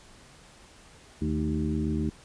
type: harmonic tone with a mistuned harmonic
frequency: 77.4 Hz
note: D#2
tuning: 9 cents flat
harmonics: 1 / 2 / 3 / 4 / 5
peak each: -31 / -32 / -30 / -32 / -38 dBFS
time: 1.21-2.1 s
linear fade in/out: 10 ms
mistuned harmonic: 3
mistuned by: -70 cents
effects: pink hiss -53 dBFS RMS until 2.24 s + resampled to 22050 Hz